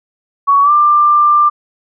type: tone with pitch glide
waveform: sine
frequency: 1121 to 1187.7 Hz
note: C#6 to D6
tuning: +19 to +19 cents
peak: -6 dBFS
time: 0.47-1.5 s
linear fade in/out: 20 ms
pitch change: +100 cents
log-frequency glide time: 0.62-0.71 s
effects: none